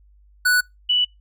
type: tone pair in turn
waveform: square / sine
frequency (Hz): 1480 / 2960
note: F#6 / F#7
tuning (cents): 0 / 0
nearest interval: octave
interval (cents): 1200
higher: second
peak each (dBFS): -15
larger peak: neither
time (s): 0.45-0.61 / 0.89-1.05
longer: neither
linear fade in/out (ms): 10
effects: noise-tail reverb RT60 0.2 s tail -26 dB re dry + added 50 Hz sine -50 dBFS peak until 1.2 s